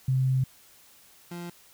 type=tone pair in turn; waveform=sine / 30% pulse; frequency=130.81 / 173.32 Hz; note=C3 / F3; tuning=0 / -13 cents; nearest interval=perfect fourth; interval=487 cents; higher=second; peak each=-21 / -33 dBFS; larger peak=first; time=0.08-0.44 / 1.31-1.5 s; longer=first; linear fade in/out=5 ms; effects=white hiss -56 dBFS RMS until 1.73 s